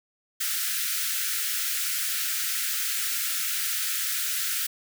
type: high-pass noise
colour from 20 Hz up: white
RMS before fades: -28 dBFS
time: 0.4-4.67 s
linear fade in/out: 10 ms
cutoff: 1300 Hz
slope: 96 dB/octave
effects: none